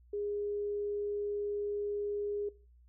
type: tone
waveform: sine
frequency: 410.8 Hz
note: G#4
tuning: 19 cents flat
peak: -33 dBFS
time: 0.13-2.49 s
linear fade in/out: 5 ms
effects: noise-tail reverb RT60 0.4 s tail -20 dB re dry + added 60 Hz sine -58 dBFS peak until 2.88 s